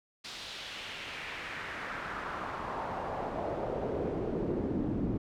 brown noise with band-pass filter sweep, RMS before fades -36 dBFS, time 0.24-5.18 s, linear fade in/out 10 ms, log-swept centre 4300 to 240 Hz, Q 1.9, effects none

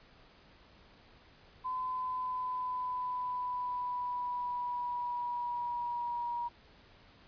sine tone with pitch glide, 1017 to 954.4 Hz, C6 to A#5, -50 to +41 cents, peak -33 dBFS, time 1.64-6.49 s, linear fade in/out 20 ms, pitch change -109 cents, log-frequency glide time 1.84-6.31 s, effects pink hiss -60 dBFS RMS until 7.27 s + resampled to 11025 Hz

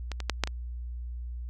clicks, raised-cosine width 0.2 ms, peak -18 / -19 / -8 / -7 / -17 dBFS, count 5, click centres 0.117 / 0.203 / 0.297 / 0.437 / 0.474 s, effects added 60 Hz sine -34 dBFS peak until 1.49 s

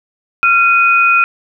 sine tone pair together, 1378.5 / 2489 Hz, F6 / D#7, -23 / 0 cents, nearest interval minor seventh, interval 1023 cents, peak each -10 dBFS, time 0.43-1.24 s, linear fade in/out 0 ms, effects none

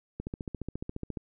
click train, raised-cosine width 3 ms, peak -22 dBFS, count 15, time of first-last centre 0.2-1.172 s, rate 14.4 Hz, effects none

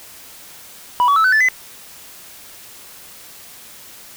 sine tone with pitch steps, 981 / 1133.4 / 1309.5 / 1512.9 / 1747.9 / 2019 Hz, B5 / C#6 / E6 / F#6 / A6 / B6, -12 / +38 / -12 / +38 / -12 / +38 cents, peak -8 dBFS, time 1-1.486 s, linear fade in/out 0 ms, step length 81 ms, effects tanh soft clip ceiling -10 dBFS + white hiss -40 dBFS RMS until 4.16 s

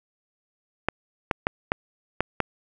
clicks, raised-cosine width 0.5 ms, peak -6 dBFS, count 6, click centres 0.886 / 1.312 / 1.469 / 1.719 / 2.206 / 2.403 s, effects none

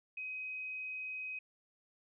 sine tone, 2523 Hz, D#7, 23 cents sharp, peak -39 dBFS, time 0.17-1.39 s, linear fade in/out 5 ms, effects none

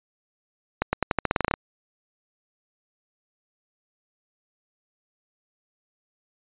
accelerating click train, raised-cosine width 0.5 ms, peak -6 dBFS, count 13, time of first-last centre 0.82-1.539 s, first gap 110 ms, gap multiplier 0.88, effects resampled to 8000 Hz

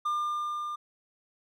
triangle tone with level ramp, 1200 Hz, D6, 37 cents sharp, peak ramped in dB -24 to -31 dBFS, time 0.05-0.76 s, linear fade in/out 10 ms, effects none

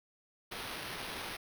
violet noise with sample-and-hold, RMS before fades -42 dBFS, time 0.51-1.37 s, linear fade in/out 10 ms, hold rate 7350 Hz, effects none

